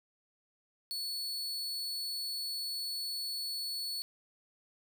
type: tone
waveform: 40% pulse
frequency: 4419 Hz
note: C#8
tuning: 6 cents flat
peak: -34 dBFS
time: 0.91-4.02 s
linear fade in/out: 0 ms
effects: none